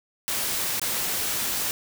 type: noise with dropouts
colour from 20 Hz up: white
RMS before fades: -27 dBFS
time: 0.28-1.71 s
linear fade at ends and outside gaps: 0 ms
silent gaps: 0.796-0.816 s
effects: none